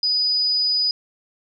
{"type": "tone", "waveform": "sine", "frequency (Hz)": 4960, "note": "D#8", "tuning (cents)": -6, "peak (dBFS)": -17, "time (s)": [0.03, 0.91], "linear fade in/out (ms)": 2, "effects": []}